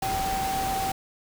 sine tone in noise, 772 Hz, G5, 27 cents flat, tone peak -26 dBFS, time 0.02-0.92 s, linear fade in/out 5 ms, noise pink, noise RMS -32 dBFS, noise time 0.02-0.92 s, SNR +3 dB, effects none

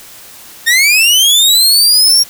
sawtooth linear sweep, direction up, 1800 to 5620 Hz, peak -3 dBFS, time 0.66-2.24 s, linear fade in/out 20 ms, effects white hiss -35 dBFS RMS until 2.29 s

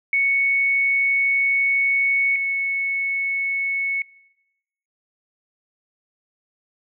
sine tone pair in turn, 2217 / 2207 Hz, C#7 / C#7, 0 / -8 cents, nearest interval unison, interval 8 cents, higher first, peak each -16 / -20 dBFS, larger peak first, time 0.13-2.36 / 2.36-4.02 s, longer first, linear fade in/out 2 ms, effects noise-tail reverb RT60 1.0 s tail -25 dB re dry

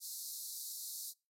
white band-pass noise, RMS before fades -45 dBFS, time 0-1.14 s, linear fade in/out 50 ms, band 3900 to 15000 Hz, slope 96 dB/octave, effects noise-tail reverb RT60 0.3 s tail -25 dB re dry

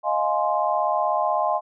sine chord, F minor seventh, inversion third, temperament equal with one note detuned, 622.3 / 698.5 / 839.3 / 1046.5 Hz, Eb5 / F5 / Ab5 / C6, 0 / 0 / +18 / 0 cents, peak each -25 dBFS, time 0.03-1.61 s, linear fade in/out 50 ms, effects none

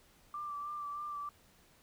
sine tone with vibrato, 1175 Hz, D6, 1 cent sharp, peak -38 dBFS, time 0.34-1.29 s, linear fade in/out 2 ms, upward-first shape sine, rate 3.2 Hz, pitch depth 26 cents each way, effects pink hiss -65 dBFS RMS until 1.82 s

